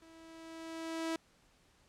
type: tone with level ramp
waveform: sawtooth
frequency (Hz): 326.1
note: E4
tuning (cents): -19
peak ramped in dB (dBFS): -53 to -29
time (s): 0.02-1.16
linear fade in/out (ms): 2
effects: pink hiss -68 dBFS RMS until 1.88 s + low-pass 9000 Hz 12 dB/octave